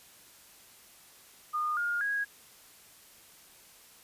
sine tone with pitch steps, 1221 / 1418.9 / 1648.8 Hz, D#6 / F6 / G#6, -33 / +27 / -13 cents, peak -28 dBFS, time 1.53-2.25 s, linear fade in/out 20 ms, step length 240 ms, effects white hiss -56 dBFS RMS until 4.03 s + resampled to 32000 Hz

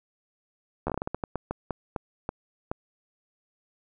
slowing click train, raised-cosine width 1 ms, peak -15 dBFS, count 16, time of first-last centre 0.87-2.715 s, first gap 12 ms, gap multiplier 1.29, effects none

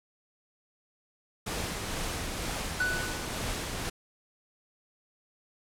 pink noise with tremolo, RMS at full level -33 dBFS, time 1.46-3.9 s, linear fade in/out 10 ms, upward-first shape sine, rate 2.1 Hz, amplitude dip 25%
triangle tone with exponential decay, 1486 Hz, F#6, 7 cents sharp, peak -22 dBFS, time 2.8-3.54 s, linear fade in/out 5 ms, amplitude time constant 160 ms
effects low-pass 11000 Hz 12 dB/octave

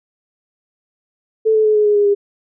sine tone with pitch steps, 440 / 433.9 / 428 / 422.1 / 416.3 / 410.5 / 404.9 Hz, A4 / A4 / A4 / G#4 / G#4 / G#4 / G#4, 0 / -24 / -48 / +28 / +4 / -20 / -44 cents, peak -10 dBFS, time 1.45-2.15 s, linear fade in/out 20 ms, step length 100 ms, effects none

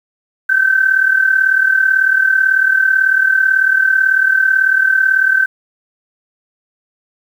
sine tone with amplitude modulation, 1544 Hz, G6, 27 cents flat, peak -6 dBFS, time 0.49-5.46 s, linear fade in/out 10 ms, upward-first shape sine, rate 38.1 Hz, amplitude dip 70%, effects 7-bit

